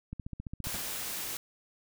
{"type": "click train", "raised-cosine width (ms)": 5, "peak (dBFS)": -26, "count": 9, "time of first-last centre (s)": [0.13, 0.671], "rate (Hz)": 14.8}
{"type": "noise", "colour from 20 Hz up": "white", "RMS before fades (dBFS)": -37, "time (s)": [0.64, 1.37], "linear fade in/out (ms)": 2}
{"type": "noise with exponential decay", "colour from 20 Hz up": "pink", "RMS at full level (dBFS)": -36, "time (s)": [0.74, 0.89], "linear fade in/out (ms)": 2, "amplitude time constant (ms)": 32}
{"effects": []}